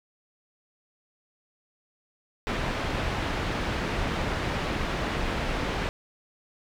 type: low-pass noise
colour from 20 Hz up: pink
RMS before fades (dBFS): -29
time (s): 2.47-5.89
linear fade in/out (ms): 0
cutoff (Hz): 3000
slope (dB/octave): 12
effects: none